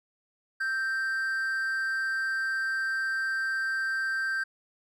triangle tone with amplitude modulation, 1569 Hz, G6, 1 cent sharp, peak -23 dBFS, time 0.6-4.44 s, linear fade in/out 10 ms, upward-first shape sine, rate 252 Hz, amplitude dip 45%, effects none

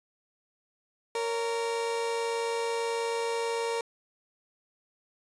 30% pulse tone pair together, 463.2 / 561.6 Hz, A#4 / C#5, -11 / +22 cents, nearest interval minor third, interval 333 cents, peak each -26 / -36 dBFS, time 1.15-3.81 s, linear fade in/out 2 ms, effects resampled to 22050 Hz

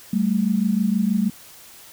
sine tone pair together, 193.69 / 220 Hz, G3 / A3, -21 / 0 cents, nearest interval major second, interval 221 cents, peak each -20 dBFS, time 0.13-1.3 s, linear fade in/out 5 ms, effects white hiss -45 dBFS RMS until 1.92 s

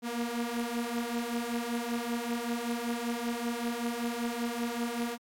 sawtooth beating tone pair, 233.1 / 238.3 Hz, A#3 / A#3, 0 / +38 cents, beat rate 5.2 Hz, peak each -32 / -29 dBFS, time 0.02-5.18 s, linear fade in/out 50 ms, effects AAC 64 kbps

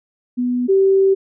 sine tone pair in turn, 246.9 / 387.2 Hz, B3 / G4, 0 / -21 cents, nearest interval minor sixth, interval 779 cents, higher second, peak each -16 / -10 dBFS, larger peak second, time 0.37-0.68 / 0.68-1.15 s, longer second, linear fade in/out 20 ms, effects none

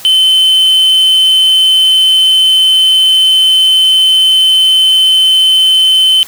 triangle tone, 3063 Hz, G7, 41 cents flat, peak -3 dBFS, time 0.05-6.23 s, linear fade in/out 0 ms, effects white hiss -31 dBFS RMS until 6.27 s

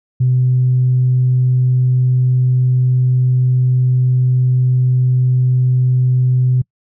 sine tone, 126.9 Hz, B2, 47 cents sharp, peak -9 dBFS, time 0.2-6.62 s, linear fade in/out 10 ms, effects noise-tail reverb RT60 0.1 s tail -26 dB re dry + tanh soft clip ceiling -5 dBFS

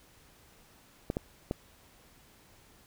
clicks, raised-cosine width 2 ms, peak -17 dBFS, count 3, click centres 1.101 / 1.169 / 1.511 s, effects pink hiss -60 dBFS RMS until 2.86 s

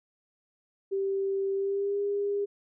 sine tone with pitch glide, 390.6 to 404.6 Hz, G4 to G#4, -6 to -45 cents, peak -26 dBFS, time 0.91-2.46 s, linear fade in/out 20 ms, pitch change +61 cents, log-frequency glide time 1.54-2 s, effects none

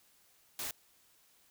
white noise, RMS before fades -39 dBFS, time 0.59-0.71 s, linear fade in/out 2 ms, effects white hiss -67 dBFS RMS until 1.5 s

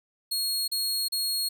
sawtooth tone bursts, 4300 Hz, C8, 47 cents sharp, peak -23 dBFS, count 3, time 0.31-1.49 s, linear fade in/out 10 ms, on 370 ms, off 35 ms, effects none

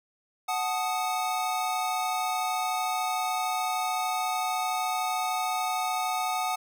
square chord, D# diminished, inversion first, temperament equal with one note detuned, 740 / 870.4 / 1244.5 Hz, F#5 / A5 / D#6, 0 / -19 / 0 cents, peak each -30 / -34 / -33 dBFS, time 0.48-6.56 s, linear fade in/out 10 ms, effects none

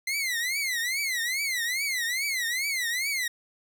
sawtooth tone with vibrato, 2050 Hz, C7, 36 cents flat, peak -23 dBFS, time 0.07-3.28 s, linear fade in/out 5 ms, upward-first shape triangle, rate 2.4 Hz, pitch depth 220 cents each way, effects none

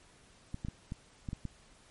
clicks, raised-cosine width 5 ms, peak -25 dBFS, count 7, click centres 0.544 / 0.649 / 0.685 / 0.921 / 1.288 / 1.331 / 1.453 s, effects pink hiss -61 dBFS RMS until 1.9 s + MP3 48 kbps

